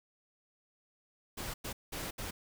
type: noise bursts at uneven times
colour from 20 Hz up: pink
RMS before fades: -40 dBFS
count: 4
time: 1.37-1.54 / 1.64-1.73 / 1.92-2.11 / 2.18-2.31 s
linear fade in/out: 10 ms
effects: none